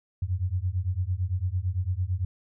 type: beating tone pair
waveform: sine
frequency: 87.31 / 96.21 Hz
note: F2 / G2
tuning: 0 / -32 cents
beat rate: 8.9 Hz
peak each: -28 dBFS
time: 0.22-2.25 s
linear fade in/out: 5 ms
effects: none